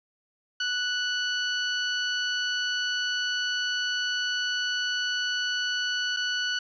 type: tone with dropouts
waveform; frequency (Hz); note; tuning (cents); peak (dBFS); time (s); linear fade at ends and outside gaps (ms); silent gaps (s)
20% pulse; 1480; F#6; 0; -21; 0.6-6.59; 5; 6.165-6.169
effects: resampled to 16000 Hz